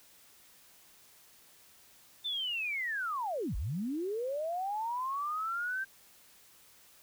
sine linear two-way sweep, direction down then up, 3594 to 38.7 to 1582 Hz, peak -32 dBFS, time 2.24-5.85 s, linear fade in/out 20 ms, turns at 3.56 s, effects white hiss -60 dBFS RMS until 7.02 s

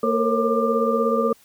sine tone cluster, 229.4 / 452.4 / 468.7 / 544 / 1192 Hz, A#3 / A4 / A#4 / C#5 / D6, -28 / +48 / +9 / -33 / +25 cents, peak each -24 dBFS, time 0.03-1.33 s, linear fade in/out 5 ms, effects white hiss -55 dBFS RMS until 1.44 s

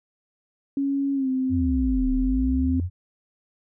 sine tone with pitch glide, 277.2 to 260.1 Hz, C#4 to C4, 0 to -10 cents, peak -21 dBFS, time 0.77-2.8 s, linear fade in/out 2 ms, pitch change -110 cents, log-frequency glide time 1.14-1.29 s
sine linear two-way sweep, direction down then up, 92.5 to 34.1 to 92.5 Hz, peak -23 dBFS, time 1.49-2.9 s, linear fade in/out 50 ms, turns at 2.11 s
effects none

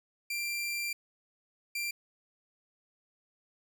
sawtooth tone bursts at uneven times, 2368 Hz, D7, 14 cents sharp, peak -29 dBFS, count 2, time 0.3-0.93 / 1.75-1.91 s, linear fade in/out 5 ms, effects none

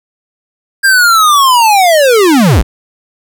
square linear sweep, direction down, 1616 to 34.23 Hz, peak -5 dBFS, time 0.83-2.63 s, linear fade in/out 20 ms, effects none

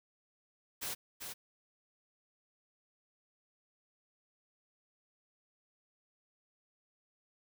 white noise with echo, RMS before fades -39 dBFS, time 0.81-0.95 s, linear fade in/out 20 ms, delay 390 ms, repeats 1, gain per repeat -5 dB, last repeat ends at 1.34 s, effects none

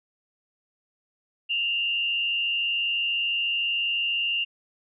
sine tone with frequency modulation, 2794 Hz, F7, in tune, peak -23 dBFS, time 1.49-4.45 s, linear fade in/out 20 ms, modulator 135 Hz, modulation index 0.52, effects none

